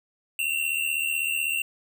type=tone pair together; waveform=square; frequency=2698 / 2774 Hz; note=E7 / F7; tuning=+40 / -12 cents; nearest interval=unison; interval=48 cents; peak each=-28 dBFS; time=0.39-1.62 s; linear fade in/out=2 ms; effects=none